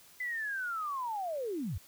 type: linear sweep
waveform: sine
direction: down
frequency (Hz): 2024 to 65.7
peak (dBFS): -33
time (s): 0.2-1.78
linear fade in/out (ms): 5
effects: white hiss -58 dBFS RMS until 1.87 s